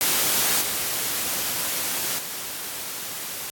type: noise with level steps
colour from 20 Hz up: white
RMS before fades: -21 / -26 / -32 dBFS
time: 0.01-3.5 s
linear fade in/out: 0 ms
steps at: 0.61 / 2.18 s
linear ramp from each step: 10 ms
effects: high-pass 100 Hz 12 dB/octave + AAC 64 kbps